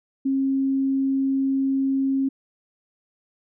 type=tone; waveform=sine; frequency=270 Hz; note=C#4; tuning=45 cents flat; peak=-19 dBFS; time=0.25-2.29 s; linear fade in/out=10 ms; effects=none